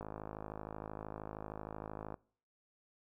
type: click train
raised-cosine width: 1 ms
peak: -29 dBFS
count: 114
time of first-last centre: 0.01-2.142 s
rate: 53 Hz
effects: noise-tail reverb RT60 0.5 s tail -23 dB re dry